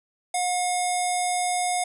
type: tone with low-pass filter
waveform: square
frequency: 720 Hz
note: F#5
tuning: 47 cents flat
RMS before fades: -25 dBFS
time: 0.34-1.84 s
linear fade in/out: 5 ms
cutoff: 9000 Hz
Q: 6.3
effects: none